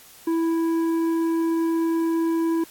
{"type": "tone with tanh clipping", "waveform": "sine", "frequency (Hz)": 329.6, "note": "E4", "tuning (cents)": 0, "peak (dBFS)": -21, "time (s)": [0.27, 2.64], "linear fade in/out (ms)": 5, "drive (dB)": 8, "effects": ["white hiss -48 dBFS RMS until 2.7 s", "AAC 64 kbps"]}